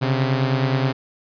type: beating tone pair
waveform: sawtooth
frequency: 130.81 / 140.31 Hz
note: C3 / C#3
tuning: 0 / +21 cents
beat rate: 9.5 Hz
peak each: -15 / -20 dBFS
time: 0.01-0.93 s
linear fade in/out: 20 ms
effects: resampled to 11025 Hz